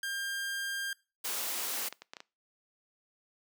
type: tone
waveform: sawtooth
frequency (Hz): 1600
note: G6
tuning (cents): +35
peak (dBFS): -30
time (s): 0.03-0.93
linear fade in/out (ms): 2
type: noise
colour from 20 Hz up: white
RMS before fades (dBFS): -35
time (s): 1.24-1.89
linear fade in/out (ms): 10
type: clicks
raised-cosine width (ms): 0.2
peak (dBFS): -23 / -28 / -25 / -26 / -27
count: 5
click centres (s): 1.926 / 2.02 / 2.135 / 2.168 / 2.204
effects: noise-tail reverb RT60 0.3 s tail -22 dB re dry + high-pass 300 Hz 12 dB/octave